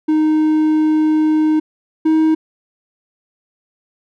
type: tone pair in turn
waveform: triangle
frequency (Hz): 310 / 316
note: D#4 / D#4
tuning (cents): -6 / +27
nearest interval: unison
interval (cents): 33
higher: second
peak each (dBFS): -9 / -8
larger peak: second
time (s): 0.08-1.6 / 2.05-2.35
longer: first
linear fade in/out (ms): 10
effects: none